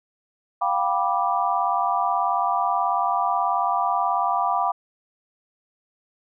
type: chord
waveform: sine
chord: G dominant seventh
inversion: third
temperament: just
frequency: 705.6 / 784 / 980 / 1176 Hz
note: F5 / G5 / B5 / D6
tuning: +18 / 0 / -14 / +2 cents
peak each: -25 dBFS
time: 0.61-4.72 s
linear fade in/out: 10 ms
effects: none